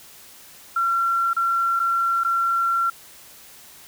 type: tone with dropouts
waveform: sine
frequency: 1364 Hz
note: F6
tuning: 41 cents flat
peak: -18 dBFS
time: 0.76-2.9 s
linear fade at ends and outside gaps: 5 ms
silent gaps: 1.333-1.365 / 1.794-1.799 / 2.236-2.247 s
effects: white hiss -46 dBFS RMS until 3.87 s